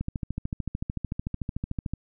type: click train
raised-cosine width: 5 ms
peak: -17 dBFS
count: 27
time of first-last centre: 0.01-1.936 s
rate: 13.5 Hz
effects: none